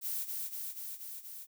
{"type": "noise with echo", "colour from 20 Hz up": "violet", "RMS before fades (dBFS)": -36, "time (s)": [0.01, 0.27], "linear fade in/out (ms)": 50, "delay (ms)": 240, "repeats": 5, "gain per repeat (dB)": -2, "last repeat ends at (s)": 1.47, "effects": []}